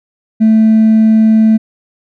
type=tone with hard clipping; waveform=triangle; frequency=220 Hz; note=A3; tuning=in tune; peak=-4 dBFS; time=0.4-1.58 s; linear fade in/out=20 ms; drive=2 dB; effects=none